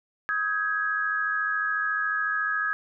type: tone cluster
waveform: sine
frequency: 1269 / 1571 / 1665 Hz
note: D#6 / G6 / G#6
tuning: +34 / +3 / +4 cents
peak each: -29 / -33 / -26 dBFS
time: 0.29-2.73 s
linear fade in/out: 0 ms
effects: none